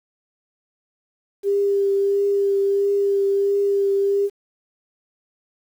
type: tone with vibrato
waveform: sine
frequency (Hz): 398.5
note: G4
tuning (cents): +28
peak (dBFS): -16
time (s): 1.43-4.3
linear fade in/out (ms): 50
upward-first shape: triangle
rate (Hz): 1.5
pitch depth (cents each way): 17
effects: 8-bit